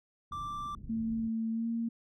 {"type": "low-pass noise", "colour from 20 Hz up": "pink", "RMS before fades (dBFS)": -47, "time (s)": [0.31, 1.29], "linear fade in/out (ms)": 5, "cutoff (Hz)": 240, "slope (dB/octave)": 24}
{"type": "tone", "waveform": "triangle", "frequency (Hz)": 1174.7, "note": "D6", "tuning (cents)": 0, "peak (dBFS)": -34, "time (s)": [0.32, 0.75], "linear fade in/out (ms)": 2}
{"type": "tone with pitch glide", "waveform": "sine", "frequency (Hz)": [224.7, 230.4], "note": ["A3", "A#3"], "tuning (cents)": [37, -20], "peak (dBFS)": -30, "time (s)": [0.89, 1.89], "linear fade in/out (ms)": 10, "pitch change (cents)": 43, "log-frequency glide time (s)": [1.51, 1.67]}
{"effects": []}